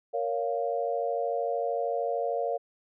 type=chord; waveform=sine; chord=Bb minor; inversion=none; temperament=just; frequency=466.2 / 559.4 / 699.2 Hz; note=Bb4 / Db5 / F5; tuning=0 / +16 / +2 cents; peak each=-31 dBFS; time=0.13-2.58 s; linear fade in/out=20 ms; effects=none